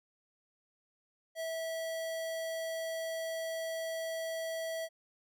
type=tone; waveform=square; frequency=652 Hz; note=E5; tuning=19 cents flat; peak=-36 dBFS; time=1.35-4.89 s; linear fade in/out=50 ms; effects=none